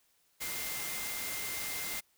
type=tone in noise; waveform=sine; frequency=2093 Hz; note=C7; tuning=in tune; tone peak=-43 dBFS; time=0.4-2.01 s; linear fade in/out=20 ms; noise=white; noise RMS=-38 dBFS; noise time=0.4-2.01 s; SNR=-8 dB; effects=white hiss -71 dBFS RMS until 2.17 s